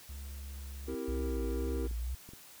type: tone with pitch glide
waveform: triangle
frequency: 69.3 to 68.42 Hz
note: C#2 to C#2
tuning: 0 to -22 cents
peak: -39 dBFS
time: 0.09-0.95 s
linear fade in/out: 5 ms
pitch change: -22 cents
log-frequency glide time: 0.29-0.74 s
type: chord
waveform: triangle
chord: C dominant seventh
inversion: none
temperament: equal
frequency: 261.6 / 329.6 / 392 / 466.2 Hz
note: C4 / E4 / G4 / Bb4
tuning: 0 / 0 / 0 / 0 cents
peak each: -39 dBFS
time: 0.87-1.88 s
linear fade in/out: 20 ms
type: tone with vibrato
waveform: sine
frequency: 61.74 Hz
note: B1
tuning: in tune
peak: -33 dBFS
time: 1.08-2.15 s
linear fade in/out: 5 ms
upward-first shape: triangle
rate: 2 Hz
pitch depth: 150 cents each way
type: clicks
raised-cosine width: 3 ms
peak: -37 dBFS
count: 8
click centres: 1.199 / 1.445 / 1.671 / 1.767 / 1.848 / 1.912 / 2.29 / 2.335 s
effects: white hiss -54 dBFS RMS until 2.6 s